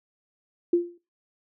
sine tone with exponential decay, 347 Hz, F4, 11 cents flat, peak -14 dBFS, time 0.73-0.98 s, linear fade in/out 5 ms, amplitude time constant 53 ms, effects noise-tail reverb RT60 0.3 s tail -18 dB re dry

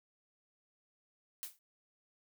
blue noise with exponential decay, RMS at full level -38 dBFS, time 1.43-1.59 s, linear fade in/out 0 ms, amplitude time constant 33 ms, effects none

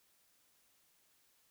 silence, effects white hiss -72 dBFS RMS until 1.5 s

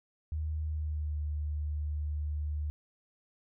sine tone with pitch glide, 77.4 to 74.98 Hz, D#2 to D2, -9 to +36 cents, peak -31 dBFS, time 0.32-2.7 s, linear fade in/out 0 ms, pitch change -55 cents, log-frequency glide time 0.66-1.18 s, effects none

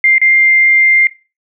sine tone with dropouts, 2101 Hz, C7, 7 cents sharp, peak -6 dBFS, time 0.04-1.07 s, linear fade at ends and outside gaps 2 ms, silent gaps 0.182-0.215 s, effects noise-tail reverb RT60 0.3 s tail -18 dB re dry

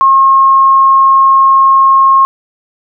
sine tone, 1078 Hz, C#6, 49 cents flat, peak -3 dBFS, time 0.01-2.25 s, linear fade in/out 0 ms, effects none

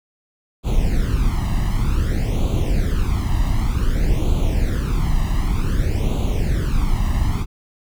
brown noise with flanger, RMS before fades -18 dBFS, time 0.63-7.46 s, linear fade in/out 50 ms, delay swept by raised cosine 0.28 to 1.04 ms, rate 0.54 Hz, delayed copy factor +0.8, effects none

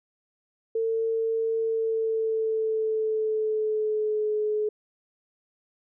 sine tone with pitch glide, 450.4 to 425.1 Hz, A4 to G#4, +40 to +40 cents, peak -23 dBFS, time 0.75-4.69 s, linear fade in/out 5 ms, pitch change -100 cents, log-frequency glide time 1.59-4.36 s, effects none

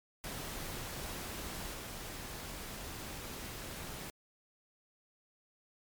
pink noise with level steps, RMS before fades -42 / -44 dBFS, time 0.24-4.1 s, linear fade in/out 0 ms, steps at 1.73 s, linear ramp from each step 20 ms, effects MP3 96 kbps

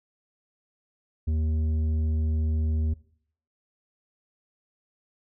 sine tone with tanh clipping, 78.5 Hz, D#2, 16 cents sharp, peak -24 dBFS, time 1.27-2.94 s, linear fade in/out 10 ms, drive 8 dB, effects noise-tail reverb RT60 0.6 s tail -20 dB re dry

